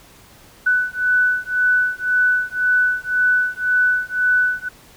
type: beating tone pair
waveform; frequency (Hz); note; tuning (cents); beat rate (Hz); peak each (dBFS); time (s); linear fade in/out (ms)
sine; 1491 / 1492.9; F#6 / F#6; +13 / +15; 1.9; -18; 0.66-4.69; 10
effects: pink hiss -47 dBFS RMS until 4.96 s